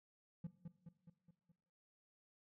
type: tone with echo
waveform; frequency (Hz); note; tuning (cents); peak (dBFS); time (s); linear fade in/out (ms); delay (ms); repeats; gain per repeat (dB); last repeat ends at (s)
triangle; 170; F3; -46; -39; 0.44-0.47; 5; 210; 5; -5; 1.52
effects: noise-tail reverb RT60 0.8 s tail -17 dB re dry + tanh soft clip ceiling -36 dBFS

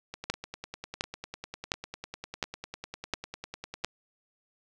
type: two click trains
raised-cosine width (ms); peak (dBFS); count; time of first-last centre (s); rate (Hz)
0.2; -21 / -11; 38 / 6; 0.14-3.84 / 0.3-3.846; 10 / 1.41
effects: none

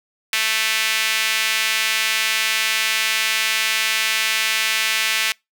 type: tone with high-pass filter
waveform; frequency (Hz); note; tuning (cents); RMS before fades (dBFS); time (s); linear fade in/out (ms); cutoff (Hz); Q
sawtooth; 220; A3; 0; -20; 0.33-5.32; 2; 2300; 1.8
effects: noise-tail reverb RT60 0.2 s tail -26 dB re dry

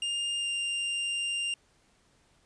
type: tone with pitch glide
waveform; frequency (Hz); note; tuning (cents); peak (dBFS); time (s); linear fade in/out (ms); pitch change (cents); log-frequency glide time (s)
45% pulse; 2810 to 2792; F7 to F7; +10 to -1; -29; 0.02-1.54; 2; -11; 0.39-0.47
effects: pink hiss -66 dBFS RMS until 2.45 s + resampled to 22050 Hz

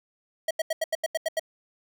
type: tone bursts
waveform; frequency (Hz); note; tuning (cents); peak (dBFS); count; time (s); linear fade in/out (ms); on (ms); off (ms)
square; 642; E5; -46; -24; 9; 0.48-1.396; 5; 28; 83
effects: none

